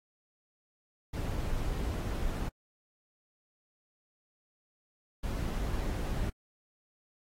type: noise bursts at uneven times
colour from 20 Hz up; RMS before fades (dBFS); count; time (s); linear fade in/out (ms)
brown; -33; 2; 1.13-2.49 / 5.23-6.3; 10
effects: AAC 48 kbps